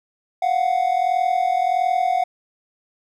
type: tone pair together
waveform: triangle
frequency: 698.5 / 740 Hz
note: F5 / F#5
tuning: 0 / 0 cents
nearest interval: minor second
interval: 100 cents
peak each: -19 / -17 dBFS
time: 0.42-2.24 s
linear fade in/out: 5 ms
effects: none